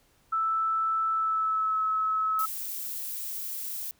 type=tone with pitch glide; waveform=sine; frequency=1318.5 to 1292.9 Hz; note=E6 to E6; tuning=0 to -34 cents; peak=-24 dBFS; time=0.32-2.46 s; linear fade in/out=10 ms; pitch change=-34 cents; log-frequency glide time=1.11-1.81 s
type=noise; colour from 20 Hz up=violet; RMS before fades=-35 dBFS; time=2.39-3.91 s; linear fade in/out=0 ms
effects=pink hiss -65 dBFS RMS until 3.99 s